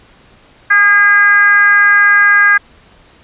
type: tone with frequency modulation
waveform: sine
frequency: 1628 Hz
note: G#6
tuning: 35 cents flat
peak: -5 dBFS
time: 0.7-2.58 s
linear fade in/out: 10 ms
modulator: 400 Hz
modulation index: 0.71
effects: pink hiss -45 dBFS RMS until 3.23 s + resampled to 8000 Hz